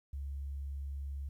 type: tone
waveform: sine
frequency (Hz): 69.6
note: C#2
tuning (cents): +8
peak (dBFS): -37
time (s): 0.13-1.29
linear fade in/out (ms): 5
effects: 12-bit